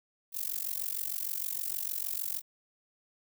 violet noise with amplitude modulation, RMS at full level -31 dBFS, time 0.32-2.42 s, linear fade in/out 50 ms, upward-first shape sine, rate 46.5 Hz, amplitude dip 95%, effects none

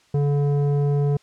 square tone with low-pass filter, 143.6 Hz, D3, 39 cents flat, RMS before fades -20 dBFS, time 0.14-1.17 s, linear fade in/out 5 ms, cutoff 500 Hz, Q 1.1, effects white hiss -58 dBFS RMS until 1.22 s + low-pass 6000 Hz 12 dB/octave

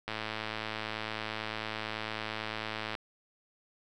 click train, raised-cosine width 0.3 ms, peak -19 dBFS, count 314, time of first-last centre 0.08-2.952 s, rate 109 Hz, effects none

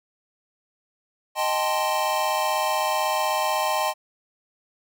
square chord, A half-diminished seventh, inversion second, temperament equal, 622.3 / 784 / 880 / 1046.5 Hz, Eb5 / G5 / A5 / C6, 0 / 0 / 0 / 0 cents, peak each -28 dBFS, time 1.35-3.94 s, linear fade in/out 50 ms, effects none

